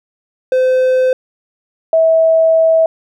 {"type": "tone pair in turn", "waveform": ["triangle", "sine"], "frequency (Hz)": [514, 648.9], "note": ["C5", "E5"], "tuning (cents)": [-31, -27], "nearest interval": "major third", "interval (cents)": 404, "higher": "second", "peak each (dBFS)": -7, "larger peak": "neither", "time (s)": [[0.52, 1.13], [1.93, 2.86]], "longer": "second", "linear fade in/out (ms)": 2, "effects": []}